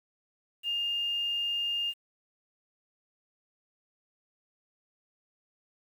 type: tone with quantisation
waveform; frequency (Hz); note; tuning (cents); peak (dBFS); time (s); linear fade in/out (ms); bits
sine; 2817; F7; +14; -28; 0.63-1.94; 50; 9
effects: none